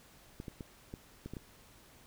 clicks, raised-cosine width 3 ms, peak -29 dBFS, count 7, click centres 0.401 / 0.482 / 0.608 / 0.939 / 1.26 / 1.336 / 1.368 s, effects pink hiss -60 dBFS RMS until 2.06 s

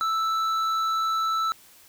sine tone with hard clipping, 1318.5 Hz, E6, in tune, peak -24 dBFS, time 0.01-1.52 s, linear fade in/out 0 ms, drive 7 dB, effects white hiss -53 dBFS RMS until 1.88 s

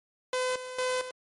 sawtooth tone with tremolo, 508 Hz, B4, 49 cents sharp, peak -23 dBFS, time 0.33-1.11 s, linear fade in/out 2 ms, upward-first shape square, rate 2.2 Hz, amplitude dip 70%, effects MP3 48 kbps

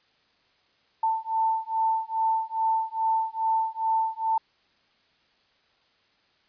sine beating tone pair, 890 / 892.4 Hz, A5 / A5, +20 / +24 cents, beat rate 2.4 Hz, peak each -26 / -26 dBFS, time 1.03-4.38 s, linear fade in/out 5 ms, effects white hiss -65 dBFS RMS until 6.48 s + resampled to 11025 Hz

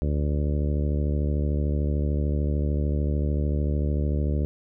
harmonic tone, 73.42 Hz, D2, in tune, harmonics 1 / 2 / 3 / 4 / 5 / 6 / 7 / 8, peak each -23 / -29 / -33 / -35 / -37 / -39 / -40 / -41 dBFS, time 0.02-4.45 s, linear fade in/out 0 ms, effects none

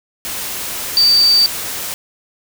sine tone in noise, 4625 Hz, D8, 27 cents flat, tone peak -8 dBFS, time 0.97-1.46 s, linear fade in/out 0 ms, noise white, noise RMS -24 dBFS, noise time 0.25-1.94 s, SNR +13 dB, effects none

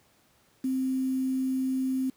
sine tone with quantisation, 261.6 Hz, C4, in tune, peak -25 dBFS, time 0.64-2.1 s, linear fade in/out 5 ms, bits 8, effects pink hiss -64 dBFS RMS until 2.16 s + high-pass 80 Hz 12 dB/octave

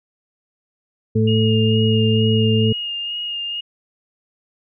harmonic tone, 110 Hz, A2, in tune, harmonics 1 / 2 / 4, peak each -16 / -18 / -20 dBFS, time 1.15-2.73 s, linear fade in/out 10 ms
sine tone with vibrato, 2844 Hz, F7, 31 cents sharp, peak -23 dBFS, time 1.27-3.61 s, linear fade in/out 10 ms, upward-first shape sine, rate 2.2 Hz, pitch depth 22 cents each way
effects none

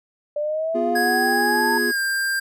sine exponential sweep, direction up, 586 to 907 Hz, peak -21 dBFS, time 0.36-1.78 s, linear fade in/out 5 ms
triangle chord, F diminished, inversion second, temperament equal, 246.9 / 349.2 / 415.3 Hz, Cb4 / F4 / Ab4, 0 / 0 / 0 cents, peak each -24 dBFS, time 0.74-1.92 s, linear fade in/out 20 ms
square tone with pitch glide, 1661.2 to 1590.8 Hz, G#6 to G6, 0 to +25 cents, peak -21 dBFS, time 0.95-2.4 s, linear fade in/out 10 ms, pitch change -75 cents, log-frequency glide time 1.87-1.99 s
effects none

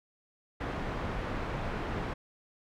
pink low-pass noise, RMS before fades -35 dBFS, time 0.6-2.14 s, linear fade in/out 10 ms, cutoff 1800 Hz, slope 12 dB/octave, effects none

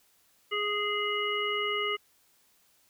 harmonic tone, 415.3 Hz, G#4, in tune, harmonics 1 / 3 / 5 / 7, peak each -33 / -33 / -33 / -33 dBFS, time 0.51-1.97 s, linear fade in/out 20 ms, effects white hiss -66 dBFS RMS until 2.89 s

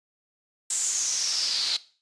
pink noise with band-pass filter sweep, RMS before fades -27 dBFS, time 0.7-1.77 s, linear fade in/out 5 ms, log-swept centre 7800 to 4100 Hz, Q 5.9, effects noise-tail reverb RT60 0.4 s tail -18 dB re dry + resampled to 22050 Hz

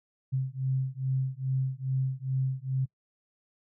sine beating tone pair, 130.81 / 133.21 Hz, C3 / C3, 0 / +31 cents, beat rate 2.4 Hz, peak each -30 dBFS, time 0.32-2.86 s, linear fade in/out 20 ms, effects noise-tail reverb RT60 0.1 s tail -23 dB re dry

